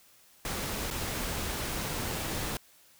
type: noise with dropouts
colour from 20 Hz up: pink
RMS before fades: -34 dBFS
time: 0.45-2.57 s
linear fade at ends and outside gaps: 1 ms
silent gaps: 0.903-0.91 s
effects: white hiss -60 dBFS RMS until 2.99 s